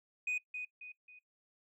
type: tone with echo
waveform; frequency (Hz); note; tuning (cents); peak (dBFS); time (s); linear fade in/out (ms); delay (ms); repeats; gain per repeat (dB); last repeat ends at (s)
sine; 2489; D#7; 0; -30; 0.27-0.38; 5; 270; 3; -8; 1.19
effects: noise-tail reverb RT60 0.1 s tail -20 dB re dry + tanh soft clip ceiling -31 dBFS